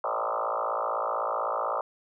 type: tone with frequency modulation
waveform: sine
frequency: 904 Hz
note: A5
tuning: 47 cents sharp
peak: -26 dBFS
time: 0.04-1.81 s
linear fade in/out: 2 ms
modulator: 55.9 Hz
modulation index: 7
effects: none